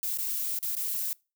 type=noise with dropouts; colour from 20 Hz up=violet; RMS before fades=-31 dBFS; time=0.03-1.13 s; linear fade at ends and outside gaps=0 ms; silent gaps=0.173-0.186 / 0.588-0.628 / 0.752-0.767 s; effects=noise-tail reverb RT60 0.3 s tail -25 dB re dry